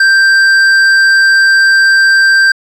triangle tone with hard clipping, 1573 Hz, G6, 6 cents sharp, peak -6 dBFS, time 0-2.52 s, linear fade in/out 5 ms, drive 11 dB, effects resampled to 32000 Hz

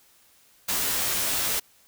white noise with comb filter, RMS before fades -26 dBFS, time 0.68-1.6 s, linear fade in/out 10 ms, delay 13 ms, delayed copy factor -0.6, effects white hiss -59 dBFS RMS until 1.87 s

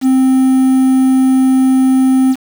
triangle tone with quantisation, 261.6 Hz, C4, in tune, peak -5 dBFS, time 0.01-2.36 s, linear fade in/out 50 ms, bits 5, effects none

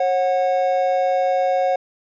triangle tone pair together, 543 / 734.9 Hz, C#5 / F#5, -36 / -12 cents, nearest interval perfect fourth, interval 524 cents, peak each -17 dBFS, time 0-1.76 s, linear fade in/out 5 ms, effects resampled to 16000 Hz

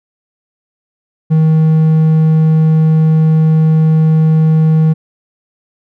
triangle tone, 158.2 Hz, D#3, 29 cents sharp, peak -4 dBFS, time 1.3-4.94 s, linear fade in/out 20 ms, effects none

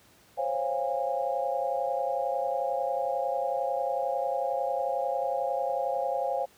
sine chord, Db major seventh, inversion third, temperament equal with one note detuned, 523.3 / 554.4 / 698.5 / 815.4 Hz, C5 / Db5 / F5 / Ab5, 0 / 0 / 0 / -32 cents, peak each -32 dBFS, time 0.37-6.46 s, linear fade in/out 20 ms, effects pink hiss -59 dBFS RMS until 6.57 s + high-pass 80 Hz 12 dB/octave

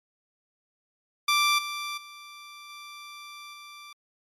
15% pulse tone with level steps, 1175 Hz, D6, 1 cent sharp, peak -14 / -25 / -37 / -35 / -37 dBFS, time 1.28-3.93 s, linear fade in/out 5 ms, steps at 1.58 / 1.97 / 2.69 / 3.53 s, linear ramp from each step 10 ms, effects low-pass 11000 Hz 12 dB/octave + MP3 96 kbps

